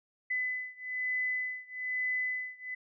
sine beating tone pair, 2008 / 2009.1 Hz, B6 / B6, +28 / +29 cents, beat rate 1.1 Hz, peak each -34 / -35 dBFS, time 0.3-2.75 s, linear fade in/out 10 ms, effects none

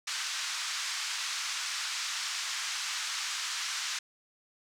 white band-pass noise, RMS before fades -35 dBFS, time 0.07-3.99 s, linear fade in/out 5 ms, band 1100 to 6700 Hz, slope 24 dB/octave, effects none

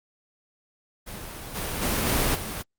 pink noise with level steps, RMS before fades -38 / -30 / -25 / -23 / -32 dBFS, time 1.06-2.63 s, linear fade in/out 20 ms, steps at 1.54 / 1.81 / 2.05 / 2.34 s, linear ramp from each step 20 ms, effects Opus 32 kbps

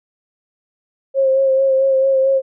sine tone with vibrato, 535 Hz, C5, 38 cents sharp, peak -11 dBFS, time 1.14-2.42 s, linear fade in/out 50 ms, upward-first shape sine, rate 4.5 Hz, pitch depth 24 cents each way, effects none

